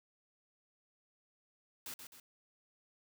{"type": "noise with echo", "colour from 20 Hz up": "white", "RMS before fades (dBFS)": -45, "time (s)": [1.86, 1.94], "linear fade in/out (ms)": 2, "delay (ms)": 130, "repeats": 2, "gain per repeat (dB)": -6, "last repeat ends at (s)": 2.2, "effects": []}